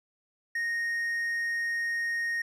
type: tone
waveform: triangle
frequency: 1860 Hz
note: A#6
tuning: 4 cents flat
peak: -26 dBFS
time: 0.55-2.42 s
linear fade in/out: 5 ms
effects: resampled to 32000 Hz